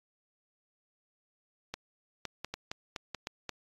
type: clicks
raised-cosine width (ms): 0.2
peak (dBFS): -19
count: 9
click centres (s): 1.74 / 2.253 / 2.446 / 2.54 / 2.715 / 2.962 / 3.147 / 3.271 / 3.493
effects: AAC 32 kbps